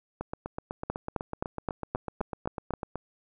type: two click trains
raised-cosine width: 1 ms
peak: -15 / -19 dBFS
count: 8 / 23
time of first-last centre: 0.9-2.737 / 0.21-2.957 s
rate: 3.81 / 8.01 Hz
effects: none